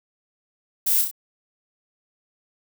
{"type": "noise with echo", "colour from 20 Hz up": "violet", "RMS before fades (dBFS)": -21, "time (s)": [0.86, 1.02], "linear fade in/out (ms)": 10, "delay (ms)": 31, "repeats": 3, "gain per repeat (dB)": -4, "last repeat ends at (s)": 1.113, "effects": []}